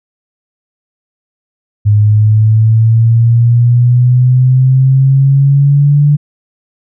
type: exponential sweep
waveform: sine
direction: up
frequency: 103.83 to 147.1 Hz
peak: -4 dBFS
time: 1.85-6.17 s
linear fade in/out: 20 ms
effects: none